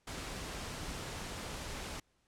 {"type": "noise", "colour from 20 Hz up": "pink", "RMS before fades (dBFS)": -42, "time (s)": [0.07, 2], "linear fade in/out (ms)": 5, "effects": ["pink hiss -75 dBFS RMS until 2.27 s", "low-pass 9000 Hz 12 dB/octave"]}